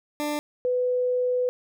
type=tone pair in turn; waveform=20% pulse / sine; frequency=296.4 / 498.5 Hz; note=D4 / B4; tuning=+16 / +16 cents; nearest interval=major sixth; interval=900 cents; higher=second; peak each=-21 dBFS; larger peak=neither; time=0.2-0.39 / 0.65-1.49 s; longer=second; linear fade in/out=0 ms; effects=none